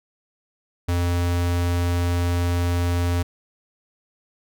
square tone, 87.31 Hz, F2, in tune, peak -20 dBFS, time 0.88-3.23 s, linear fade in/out 10 ms, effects none

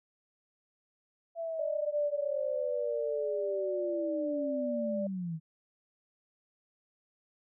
sine linear sweep, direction down, 672 to 155.56 Hz, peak -33 dBFS, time 1.35-5.4 s, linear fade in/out 50 ms
sine tone, 587.3 Hz, D5, in tune, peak -32 dBFS, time 1.59-5.07 s, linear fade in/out 5 ms
effects none

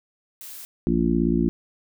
blue noise, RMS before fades -39 dBFS, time 0.41-0.65 s, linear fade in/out 0 ms
harmonic tone, 57.4 Hz, A#1, 26 cents flat, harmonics 1 / 3 / 4 / 5 / 6, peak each -28 / -24 / -23 / -25 / -25 dBFS, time 0.87-1.49 s, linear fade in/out 0 ms
effects none

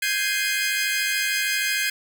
sawtooth chord, Ab major seventh, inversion third, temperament equal, 1568 / 1661.2 / 2093 / 2489 Hz, G6 / Ab6 / C7 / Eb7, 0 / 0 / 0 / 0 cents, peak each -24 dBFS, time 0.02-1.9 s, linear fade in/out 5 ms, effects none

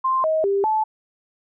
sine tone with pitch steps, 1048 / 632 / 396.7 / 869 Hz, C6 / D#5 / G4 / A5, +2 / +27 / +21 / -22 cents, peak -17 dBFS, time 0.04-0.84 s, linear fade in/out 10 ms, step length 200 ms, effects none

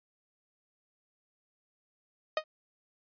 sawtooth tone with exponential decay, 622.3 Hz, D#5, in tune, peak -19 dBFS, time 2.37-2.44 s, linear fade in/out 2 ms, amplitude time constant 15 ms, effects resampled to 11025 Hz

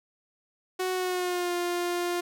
sawtooth tone with pitch glide, 370 to 351.1 Hz, F#4 to F4, 0 to +9 cents, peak -23 dBFS, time 0.79-2.21 s, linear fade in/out 10 ms, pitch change -91 cents, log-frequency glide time 0.93-1.54 s, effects none

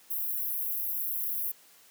white high-pass noise, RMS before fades -32 dBFS, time 0.1-1.52 s, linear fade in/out 10 ms, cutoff 11000 Hz, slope 96 dB/octave, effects white hiss -58 dBFS RMS until 1.9 s + high-pass 150 Hz 12 dB/octave

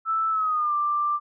sine tone with pitch glide, 1318.5 to 1181.5 Hz, E6 to D6, 0 to +10 cents, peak -21 dBFS, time 0.05-1.2 s, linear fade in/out 50 ms, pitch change -190 cents, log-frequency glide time 0.3-0.74 s, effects none

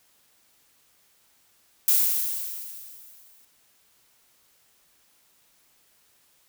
violet noise with exponential decay, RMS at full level -18 dBFS, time 1.88-3.45 s, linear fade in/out 2 ms, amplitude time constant 340 ms, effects white hiss -63 dBFS RMS until 6.48 s

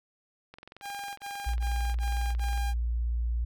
click train, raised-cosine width 0.3 ms, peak -30 dBFS, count 46, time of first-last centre 0.54-2.576 s, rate 22.1 Hz
sawtooth tone bursts, 805 Hz, G5, 46 cents sharp, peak -32 dBFS, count 5, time 0.81-2.742 s, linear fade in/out 50 ms, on 360 ms, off 33 ms
sine tone, 58.5 Hz, A#1, 7 cents sharp, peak -26 dBFS, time 1.46-3.45 s, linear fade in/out 10 ms
effects none

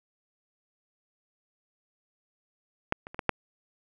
clicks, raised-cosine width 0.5 ms, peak -9 / -25 / -27 / -16 / -6 dBFS, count 5, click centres 2.924 / 3.069 / 3.145 / 3.192 / 3.293 s, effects none

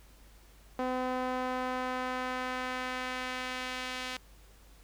sawtooth tone with band-pass filter sweep, 254.6 Hz, C4, 47 cents flat, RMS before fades -35 dBFS, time 0.79-4.17 s, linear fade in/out 2 ms, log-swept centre 710 to 3100 Hz, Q 0.91, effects added 50 Hz sine -55 dBFS peak until 4.83 s + pink hiss -61 dBFS RMS until 4.83 s

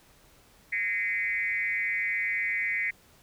sine tone with frequency modulation, 2054 Hz, C7, 33 cents flat, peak -26 dBFS, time 0.72-2.91 s, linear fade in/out 10 ms, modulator 200 Hz, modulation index 1.1, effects pink hiss -59 dBFS RMS until 3.22 s

